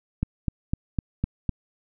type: click train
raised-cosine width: 5 ms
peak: -11 dBFS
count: 6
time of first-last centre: 0.23-1.493 s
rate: 3.96 Hz
effects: none